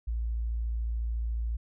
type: tone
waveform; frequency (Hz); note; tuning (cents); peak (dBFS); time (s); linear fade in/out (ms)
sine; 57; A#1; -38; -28; 0.07-1.57; 10
effects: none